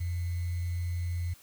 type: tone with sample-and-hold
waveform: sine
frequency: 87 Hz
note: F2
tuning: 6 cents flat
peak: -29 dBFS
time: 0-1.34 s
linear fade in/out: 10 ms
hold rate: 2100 Hz
effects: white hiss -57 dBFS RMS until 1.42 s